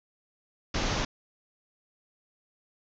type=low-pass noise; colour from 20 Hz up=pink; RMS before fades=-29 dBFS; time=0.74-1.05 s; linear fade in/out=5 ms; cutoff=6600 Hz; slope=96 dB/octave; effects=none